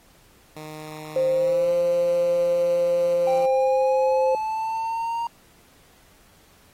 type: tone with pitch glide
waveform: 10% pulse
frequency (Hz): 154.3 to 171.21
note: D#3 to F3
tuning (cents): -14 to -34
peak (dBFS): -27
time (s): 0.56-3.46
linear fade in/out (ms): 5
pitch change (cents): +180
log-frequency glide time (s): 1.29-1.72
type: tone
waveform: sine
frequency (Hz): 523.3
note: C5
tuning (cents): 0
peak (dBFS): -18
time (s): 1.16-4.35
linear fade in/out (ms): 2
type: linear sweep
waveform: triangle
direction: up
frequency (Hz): 784 to 935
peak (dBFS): -22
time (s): 3.27-5.27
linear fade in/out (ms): 2
effects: pink hiss -56 dBFS RMS until 6.73 s + AAC 48 kbps